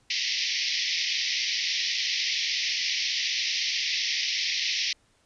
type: band-pass noise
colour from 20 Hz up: white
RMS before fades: -28 dBFS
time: 0.1-4.93 s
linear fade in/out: 5 ms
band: 1900 to 5800 Hz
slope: 96 dB/octave
effects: pink hiss -65 dBFS RMS until 5.25 s + resampled to 22050 Hz